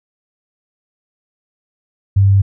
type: tone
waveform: sine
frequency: 98.4 Hz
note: G2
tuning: 7 cents sharp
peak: -7 dBFS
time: 2.16-2.42 s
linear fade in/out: 10 ms
effects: none